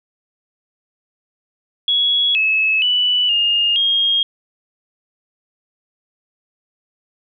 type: tone with pitch steps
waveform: sine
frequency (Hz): 3350 / 2590 / 2968 / 2832 / 3246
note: G#7 / E7 / F#7 / F7 / G#7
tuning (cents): +14 / -31 / +5 / +23 / -40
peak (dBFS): -13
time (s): 1.88-4.23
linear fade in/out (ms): 2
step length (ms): 470
effects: none